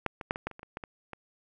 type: clicks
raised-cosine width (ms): 0.5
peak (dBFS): -13 / -23 / -12 / -22 / -17 / -30 / -30 / -29 / -21 / -24 / -25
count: 11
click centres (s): 0.063 / 0.212 / 0.309 / 0.359 / 0.47 / 0.513 / 0.594 / 0.631 / 0.771 / 0.838 / 1.133
effects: none